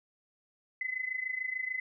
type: tone with amplitude modulation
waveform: sine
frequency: 2028 Hz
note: B6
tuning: 45 cents sharp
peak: -29 dBFS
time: 0.81-1.8 s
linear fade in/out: 2 ms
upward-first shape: sine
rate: 26.8 Hz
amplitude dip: 80%
effects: none